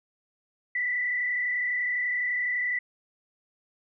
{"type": "tone with frequency modulation", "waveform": "sine", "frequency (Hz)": 1975.5, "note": "B6", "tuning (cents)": 0, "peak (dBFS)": -25, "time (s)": [0.75, 2.79], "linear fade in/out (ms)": 5, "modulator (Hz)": 31.9, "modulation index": 1.2, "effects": []}